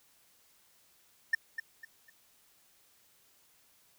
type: tone with echo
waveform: triangle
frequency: 1800 Hz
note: A6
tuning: 39 cents sharp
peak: -21 dBFS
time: 1.33-1.35 s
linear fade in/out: 5 ms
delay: 250 ms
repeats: 3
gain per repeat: -10 dB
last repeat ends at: 2.1 s
effects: white hiss -66 dBFS RMS until 3.98 s